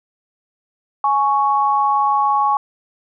sine tone pair together, 836 / 1109.6 Hz, G#5 / C#6, +11 / +1 cents, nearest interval perfect fourth, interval 490 cents, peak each -16 dBFS, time 1.04-2.57 s, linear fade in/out 2 ms, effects none

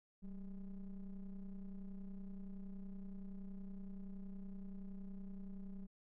triangle ring-modulated tone, 103.83 Hz, G#2, in tune, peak -40 dBFS, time 0.22-5.87 s, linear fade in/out 20 ms, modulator 88.5 Hz, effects none

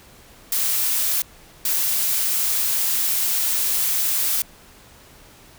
blue noise bursts at uneven times, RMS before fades -21 dBFS, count 2, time 0.52-1.22 / 1.65-4.42 s, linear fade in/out 2 ms, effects pink hiss -48 dBFS RMS until 5.58 s

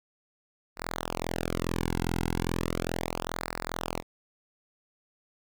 sawtooth tone with flanger, 42.44 Hz, F1, 49 cents flat, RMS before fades -32 dBFS, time 0.76-4.03 s, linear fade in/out 50 ms, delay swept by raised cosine 0.31 to 1.71 ms, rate 0.36 Hz, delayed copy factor -0.95, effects none

